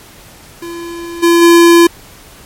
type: tone with level steps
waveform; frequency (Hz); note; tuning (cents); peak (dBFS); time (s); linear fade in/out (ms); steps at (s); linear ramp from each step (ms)
square; 340.3; F4; -45; -23 / -6 / -3; 0.62-1.87; 5; 1.22 / 1.41; 20
effects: pink hiss -38 dBFS RMS until 2.45 s + MP3 64 kbps